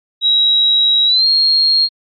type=tone with pitch glide; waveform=sine; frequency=3853 to 4251 Hz; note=B7 to C8; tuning=-44 to +27 cents; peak=-9 dBFS; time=0.21-1.89 s; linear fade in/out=50 ms; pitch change=+171 cents; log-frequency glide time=1.06-1.27 s; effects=Opus 48 kbps